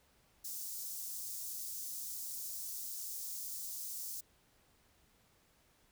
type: high-pass noise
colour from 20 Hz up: white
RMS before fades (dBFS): -43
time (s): 0.44-4.21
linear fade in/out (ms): 10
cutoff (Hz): 5300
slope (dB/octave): 24
effects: pink hiss -70 dBFS RMS until 5.91 s